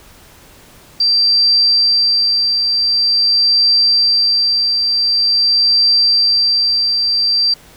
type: tone with tremolo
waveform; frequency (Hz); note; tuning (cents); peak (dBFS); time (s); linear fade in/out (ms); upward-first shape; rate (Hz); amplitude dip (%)
sine; 4699; D8; 0; -8; 1-7.54; 5; triangle; 0.46; 40
effects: pink hiss -43 dBFS RMS until 7.76 s